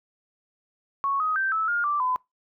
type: tone with pitch steps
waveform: sine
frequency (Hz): 1107 / 1257 / 1561 / 1307 / 1416 / 1172 / 1011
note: C#6 / D#6 / G6 / E6 / F6 / D6 / B5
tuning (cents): -3 / +17 / -8 / -15 / +23 / -4 / +40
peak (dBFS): -22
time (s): 1.04-2.16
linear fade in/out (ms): 0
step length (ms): 160
effects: noise-tail reverb RT60 0.2 s tail -24 dB re dry